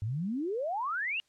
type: exponential sweep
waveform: sine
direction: up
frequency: 98 to 2900 Hz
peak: -30 dBFS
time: 0.02-1.2 s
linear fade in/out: 0 ms
effects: white hiss -71 dBFS RMS until 1.28 s + low-pass 7000 Hz 12 dB/octave